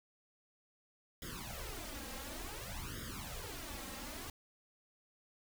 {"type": "noise with flanger", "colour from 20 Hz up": "pink", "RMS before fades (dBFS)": -45, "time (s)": [1.22, 4.3], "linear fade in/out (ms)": 2, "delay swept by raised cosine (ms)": [0.58, 3.78], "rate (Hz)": 0.56, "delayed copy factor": 0.95, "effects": []}